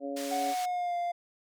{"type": "harmonic tone", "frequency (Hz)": 140, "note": "C#3", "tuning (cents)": 18, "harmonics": [2, 3, 4, 5], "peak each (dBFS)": [-36, -43, -36, -43], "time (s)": [0, 0.55], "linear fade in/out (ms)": 50}
{"type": "band-pass noise", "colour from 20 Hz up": "white", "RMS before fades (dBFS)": -42, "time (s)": [0.16, 0.66], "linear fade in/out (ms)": 10, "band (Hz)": [970, 7800], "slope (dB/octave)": 12}
{"type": "tone with pitch glide", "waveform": "triangle", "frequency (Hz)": [738, 697.8], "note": ["F#5", "F5"], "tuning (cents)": [-5, -2], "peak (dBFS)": -27, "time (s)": [0.31, 1.12], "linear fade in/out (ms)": 10, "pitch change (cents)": -97, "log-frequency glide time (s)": [0.5, 0.96]}
{"effects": []}